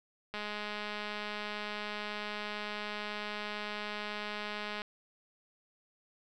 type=click train; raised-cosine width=0.3 ms; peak=-23 dBFS; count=937; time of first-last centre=0.34-4.818 s; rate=209 Hz; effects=none